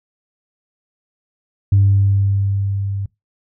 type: tone with level ramp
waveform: sine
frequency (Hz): 99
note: G2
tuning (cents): +18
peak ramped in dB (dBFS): -7 to -20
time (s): 1.72-3.06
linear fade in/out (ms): 5
effects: noise-tail reverb RT60 0.2 s tail -23 dB re dry + tanh soft clip ceiling -5 dBFS